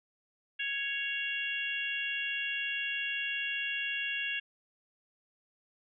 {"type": "harmonic tone", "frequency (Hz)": 554.4, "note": "C#5", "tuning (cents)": 0, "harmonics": [3, 4, 5, 6], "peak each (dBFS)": [-37, -41, -34, -41], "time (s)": [0.59, 4.4], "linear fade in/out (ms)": 10, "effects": []}